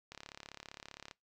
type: click train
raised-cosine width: 0.2 ms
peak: -29 dBFS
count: 36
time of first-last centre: 0.12-1.112 s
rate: 35.3 Hz
effects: noise-tail reverb RT60 0.2 s tail -23 dB re dry